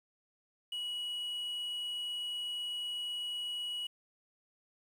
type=tone with quantisation; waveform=triangle; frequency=2918 Hz; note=F#7; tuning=25 cents flat; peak=-34 dBFS; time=0.72-3.87 s; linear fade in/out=5 ms; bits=10; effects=none